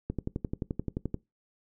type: click train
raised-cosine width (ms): 3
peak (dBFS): -18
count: 13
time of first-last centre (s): 0.1-1.143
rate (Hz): 11.5
effects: noise-tail reverb RT60 0.2 s tail -21 dB re dry